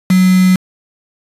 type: tone with quantisation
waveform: sine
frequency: 185 Hz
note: F#3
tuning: in tune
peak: -6 dBFS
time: 0.1-0.56 s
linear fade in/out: 5 ms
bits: 3
effects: resampled to 32000 Hz